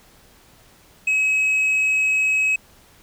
sine tone with tanh clipping, 2557 Hz, D#7, 47 cents sharp, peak -17 dBFS, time 1.07-2.56 s, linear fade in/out 5 ms, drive 3 dB, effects pink hiss -52 dBFS RMS until 3.02 s

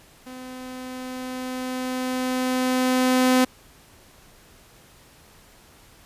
sawtooth tone with level ramp, 255.3 Hz, C4, 42 cents flat, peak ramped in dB -33 to -11 dBFS, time 0.26-3.45 s, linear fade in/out 10 ms, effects pink hiss -52 dBFS RMS until 6.05 s + resampled to 32000 Hz

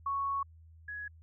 sine tone pair in turn, 1108.7 / 1675.1 Hz, C#6 / G#6, 0 / +14 cents, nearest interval perfect fifth, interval 714 cents, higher second, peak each -30 / -38 dBFS, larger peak first, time 0.06-0.43 / 0.88-1.08 s, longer first, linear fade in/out 5 ms, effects added 81 Hz sine -53 dBFS peak until 1.22 s

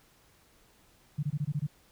sine tone bursts, 146.83 Hz, D3, in tune, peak -27 dBFS, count 7, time 1.18-1.669 s, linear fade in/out 10 ms, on 51 ms, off 22 ms, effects pink hiss -63 dBFS RMS until 1.91 s

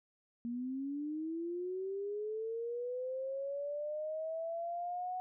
sine linear sweep, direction up, 233.1 to 740 Hz, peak -36 dBFS, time 0.45-5.2 s, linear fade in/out 0 ms, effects none

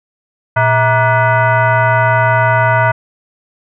sine tone with frequency modulation, 412.8 Hz, G#4, 10 cents flat, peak -8 dBFS, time 0.56-2.92 s, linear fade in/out 10 ms, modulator 530 Hz, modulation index 2.5, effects none

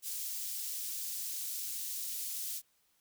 white high-pass noise, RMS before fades -39 dBFS, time 0.02-2.62 s, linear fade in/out 50 ms, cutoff 4800 Hz, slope 12 dB/octave, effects white hiss -73 dBFS RMS until 3 s

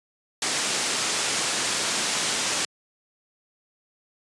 white low-pass noise, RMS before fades -26 dBFS, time 0.42-2.65 s, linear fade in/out 2 ms, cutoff 8300 Hz, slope 24 dB/octave, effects high-pass 150 Hz 12 dB/octave + resampled to 24000 Hz

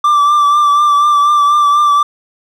triangle tone with vibrato, 1173 Hz, D6, 2 cents flat, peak -5 dBFS, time 0.04-2.03 s, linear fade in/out 5 ms, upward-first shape triangle, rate 4.1 Hz, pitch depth 37 cents each way, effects none

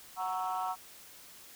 sine chord, F# dominant seventh, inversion none, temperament equal, 740 / 932.3 / 1108.7 / 1318.5 Hz, F#5 / A#5 / C#6 / E6, 0 / 0 / 0 / 0 cents, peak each -34 / -36 / -38 / -38 dBFS, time 0.16-0.76 s, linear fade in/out 50 ms, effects tanh soft clip ceiling -26 dBFS + white hiss -53 dBFS RMS until 1.55 s

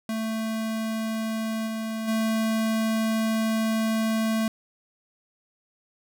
square tone with level steps, 221.7 Hz, A3, 13 cents sharp, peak -27 / -29 / -23 dBFS, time 0.09-4.48 s, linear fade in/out 2 ms, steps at 1.66 / 2.07 s, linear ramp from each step 20 ms, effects none

